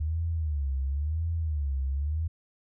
sine tone with vibrato, 74.6 Hz, D2, 28 cents sharp, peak -26 dBFS, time 0-2.28 s, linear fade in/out 10 ms, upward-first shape sine, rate 0.96 Hz, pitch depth 190 cents each way, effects none

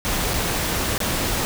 pink noise with dropouts, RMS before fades -23 dBFS, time 0.05-1.45 s, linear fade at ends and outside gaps 0 ms, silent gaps 0.335-0.34 / 0.979-1.003 s, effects none

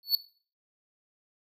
square tone with exponential growth, 4435 Hz, C#8, in tune, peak -17 dBFS, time 0.03-0.15 s, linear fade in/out 1 ms, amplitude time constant 24 ms, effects noise-tail reverb RT60 0.4 s tail -17 dB re dry

